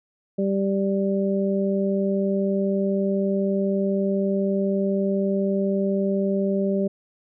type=harmonic tone; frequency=196 Hz; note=G3; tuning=in tune; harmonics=1 / 2 / 3; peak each=-22 / -25 / -27 dBFS; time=0.38-6.88 s; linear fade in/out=10 ms; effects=none